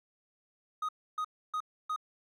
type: tone bursts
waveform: triangle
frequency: 1249 Hz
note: D#6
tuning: 6 cents sharp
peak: -29 dBFS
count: 4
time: 0.82-1.962 s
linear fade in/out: 5 ms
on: 68 ms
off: 290 ms
effects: none